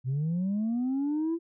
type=linear sweep; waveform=sine; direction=up; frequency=123.47 to 340 Hz; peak=-24 dBFS; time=0.04-1.39 s; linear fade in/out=50 ms; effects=tanh soft clip ceiling -24 dBFS